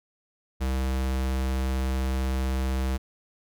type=tone; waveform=square; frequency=65.41 Hz; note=C2; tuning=in tune; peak=-25 dBFS; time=0.6-2.98 s; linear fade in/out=20 ms; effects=none